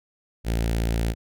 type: tone with notch filter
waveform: sawtooth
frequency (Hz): 56.7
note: A#1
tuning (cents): -47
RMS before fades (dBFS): -24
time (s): 0.44-1.15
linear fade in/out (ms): 50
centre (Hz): 1100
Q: 1.5
effects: none